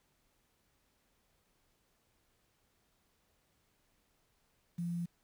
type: tone with quantisation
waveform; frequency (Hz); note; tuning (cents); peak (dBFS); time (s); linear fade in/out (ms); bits
sine; 172.2; F3; -24; -34; 4.78-5.06; 10; 10
effects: pink hiss -75 dBFS RMS until 5.23 s